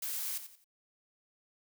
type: noise with echo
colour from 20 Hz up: blue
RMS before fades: -37 dBFS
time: 0.02-0.38 s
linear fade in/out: 5 ms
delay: 88 ms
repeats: 3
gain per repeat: -10 dB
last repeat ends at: 0.644 s
effects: none